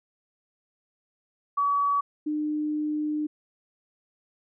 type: tone pair in turn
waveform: sine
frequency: 1137 / 302.1 Hz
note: C#6 / D4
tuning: +44 / +49 cents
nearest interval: octave + major seventh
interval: 2295 cents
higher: first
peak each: -21 / -25 dBFS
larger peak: first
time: 1.57-2.01 / 2.26-3.27 s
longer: second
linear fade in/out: 10 ms
effects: none

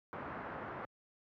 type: low-pass noise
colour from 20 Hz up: white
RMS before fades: -44 dBFS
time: 0.13-0.85 s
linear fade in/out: 0 ms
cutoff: 1500 Hz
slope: 24 dB/octave
effects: high-pass 80 Hz 12 dB/octave

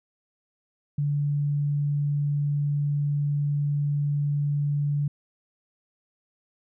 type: tone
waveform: sine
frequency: 144.9 Hz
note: D3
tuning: 23 cents flat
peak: -22 dBFS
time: 0.98-5.08 s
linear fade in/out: 5 ms
effects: none

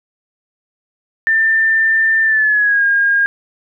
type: tone with pitch glide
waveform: sine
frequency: 1789 to 1621.7 Hz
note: A6 to G#6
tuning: +28 to -42 cents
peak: -10 dBFS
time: 1.27-3.26 s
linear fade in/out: 0 ms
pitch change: -170 cents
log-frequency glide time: 2.23-2.84 s
effects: none

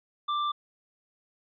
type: tone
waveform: square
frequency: 1180 Hz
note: D6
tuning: 8 cents sharp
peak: -27 dBFS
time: 0.28-0.52 s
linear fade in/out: 10 ms
effects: resampled to 11025 Hz

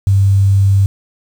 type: tone with quantisation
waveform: sine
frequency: 98.1 Hz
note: G2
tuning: 2 cents sharp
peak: -7 dBFS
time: 0.07-0.86 s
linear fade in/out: 0 ms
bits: 6
effects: none

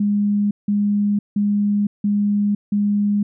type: tone bursts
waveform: sine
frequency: 205.1 Hz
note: G#3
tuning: 21 cents flat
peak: -15 dBFS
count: 5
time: 0-3.23 s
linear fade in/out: 5 ms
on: 510 ms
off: 170 ms
effects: none

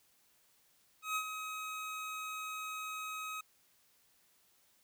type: tone with ADSR envelope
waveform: 25% pulse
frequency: 1268 Hz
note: D#6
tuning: 32 cents sharp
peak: -28 dBFS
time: 1.02-3.41 s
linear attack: 140 ms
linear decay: 70 ms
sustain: -8 dB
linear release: 6 ms
effects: white hiss -70 dBFS RMS until 4.83 s

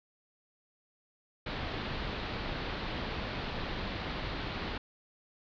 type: low-pass noise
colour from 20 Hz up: pink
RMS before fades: -37 dBFS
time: 1.46-4.78 s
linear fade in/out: 5 ms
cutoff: 4400 Hz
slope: 48 dB/octave
effects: none

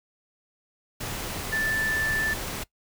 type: tone in noise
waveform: sine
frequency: 1760 Hz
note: A6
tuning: in tune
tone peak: -24 dBFS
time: 1.52-2.34 s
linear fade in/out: 10 ms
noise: pink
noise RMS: -33 dBFS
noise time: 1-2.64 s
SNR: +6 dB
effects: noise-tail reverb RT60 0.1 s tail -20 dB re dry

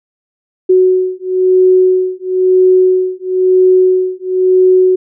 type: beating tone pair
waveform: sine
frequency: 370 / 371 Hz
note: F#4 / F#4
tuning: 0 / +5 cents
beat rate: 1 Hz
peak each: -10 dBFS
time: 0.69-4.96 s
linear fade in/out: 10 ms
effects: none

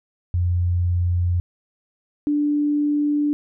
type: tone pair in turn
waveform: sine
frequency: 88.2 / 293.8 Hz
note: F2 / D4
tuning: +18 / +1 cents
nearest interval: octave + major sixth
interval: 2083 cents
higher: second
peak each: -17 dBFS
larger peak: neither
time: 0.34-1.4 / 2.27-3.33 s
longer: neither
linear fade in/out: 0 ms
effects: none

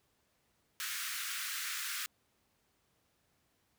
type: high-pass noise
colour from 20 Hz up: pink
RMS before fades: -39 dBFS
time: 0.8-2.06 s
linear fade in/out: 0 ms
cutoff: 1300 Hz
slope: 48 dB/octave
effects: pink hiss -75 dBFS RMS until 3.78 s + high-pass 60 Hz 12 dB/octave

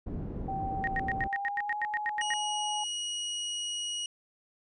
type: low-pass noise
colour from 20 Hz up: pink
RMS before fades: -37 dBFS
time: 0.06-1.28 s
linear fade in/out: 10 ms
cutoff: 380 Hz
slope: 12 dB/octave
type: tone with pitch glide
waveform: sine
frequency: 776 to 841.4 Hz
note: G5 to G#5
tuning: -18 to +22 cents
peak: -32 dBFS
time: 0.48-2.84 s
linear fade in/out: 5 ms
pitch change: +140 cents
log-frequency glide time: 1.16-1.81 s
type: tone bursts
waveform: sine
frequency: 1864.7 Hz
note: A#6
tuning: in tune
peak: -28 dBFS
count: 13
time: 0.84-2.337 s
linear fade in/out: 0 ms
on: 33 ms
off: 89 ms
type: tone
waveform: sawtooth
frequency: 2900 Hz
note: F#7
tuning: 35 cents flat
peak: -29 dBFS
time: 2.21-4.06 s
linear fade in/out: 2 ms
effects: resampled to 22050 Hz

